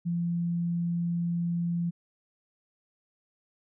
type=tone; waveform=sine; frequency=171.4 Hz; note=F3; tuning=32 cents flat; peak=-26 dBFS; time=0.05-1.91 s; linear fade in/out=20 ms; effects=none